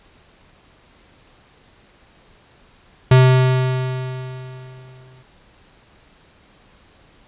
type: tone with exponential decay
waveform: square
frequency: 129 Hz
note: C3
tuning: 24 cents flat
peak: -7 dBFS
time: 3.11-5.23 s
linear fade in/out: 5 ms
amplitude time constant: 460 ms
effects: pink hiss -52 dBFS RMS until 7.27 s + resampled to 8000 Hz